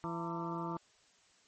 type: harmonic tone with a mistuned harmonic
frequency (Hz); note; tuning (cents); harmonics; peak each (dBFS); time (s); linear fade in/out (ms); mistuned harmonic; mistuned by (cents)
168; E3; +33; 1 / 2 / 3 / 4 / 5 / 6 / 7 / 8; -41 / -41 / -51 / -48 / -43 / -48 / -43 / -52; 0.04-0.77; 0; 5; +120
effects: white hiss -67 dBFS RMS until 1.47 s + MP3 32 kbps